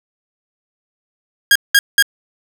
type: tone bursts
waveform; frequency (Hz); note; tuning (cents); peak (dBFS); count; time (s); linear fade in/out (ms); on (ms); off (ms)
sawtooth; 1628; G#6; -35; -3; 3; 1.51-2.025; 2; 45; 190
effects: none